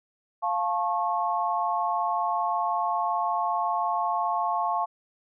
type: chord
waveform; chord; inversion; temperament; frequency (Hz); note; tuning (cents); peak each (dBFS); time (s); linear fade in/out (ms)
sine; F augmented; none; just; 698.5 / 873.1 / 1091.3; F5 / A5 / C#6; 0 / -14 / -27; -28; 0.42-4.86; 20
effects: none